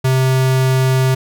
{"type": "tone", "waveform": "square", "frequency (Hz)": 130.81, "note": "C3", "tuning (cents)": 0, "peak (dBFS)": -12, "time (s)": [0.04, 1.15], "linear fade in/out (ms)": 10, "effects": []}